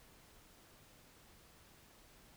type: silence
effects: pink hiss -63 dBFS RMS until 2.36 s